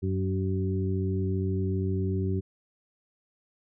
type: harmonic tone with a mistuned harmonic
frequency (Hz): 95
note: F#2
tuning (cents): +46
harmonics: 1 / 2 / 3 / 4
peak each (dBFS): -27 / -32 / -36 / -33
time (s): 0.02-2.41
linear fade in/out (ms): 20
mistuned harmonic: 2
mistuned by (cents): -20
effects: none